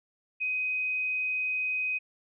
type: tone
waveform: sine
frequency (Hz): 2512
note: D#7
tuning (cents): +16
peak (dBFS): -27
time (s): 0.4-1.99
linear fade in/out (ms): 20
effects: none